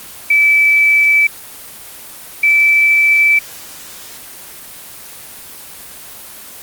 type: tone pair in turn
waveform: sine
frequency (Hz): 2309 / 2318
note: D7 / D7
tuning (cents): -30 / -23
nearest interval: unison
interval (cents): 7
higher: second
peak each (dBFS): -7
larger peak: neither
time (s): 0.3-1.27 / 2.43-3.39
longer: first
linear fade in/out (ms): 5
effects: white hiss -33 dBFS RMS until 6.62 s + Opus 24 kbps